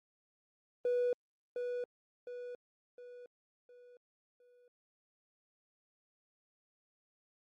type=tone with echo; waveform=triangle; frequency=490 Hz; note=B4; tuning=14 cents flat; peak=-26 dBFS; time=0.85-1.13 s; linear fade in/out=2 ms; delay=710 ms; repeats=5; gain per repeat=-7 dB; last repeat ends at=4.68 s; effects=tanh soft clip ceiling -25 dBFS + Opus 32 kbps